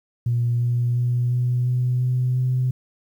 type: tone with pitch steps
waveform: sine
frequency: 119.4 / 120.72 / 122.05 / 123.4 / 124.76 / 126.14 / 127.53 Hz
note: A#2 / B2 / B2 / B2 / B2 / B2 / C3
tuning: +42 / -39 / -20 / -1 / +18 / +37 / -44 cents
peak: -17 dBFS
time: 0.26-2.71 s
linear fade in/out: 5 ms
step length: 350 ms
effects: tanh soft clip ceiling -13 dBFS + 9-bit